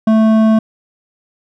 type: tone with hard clipping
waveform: sine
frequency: 220 Hz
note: A3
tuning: in tune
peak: -9 dBFS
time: 0.07-0.59 s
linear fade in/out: 5 ms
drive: 10 dB
effects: none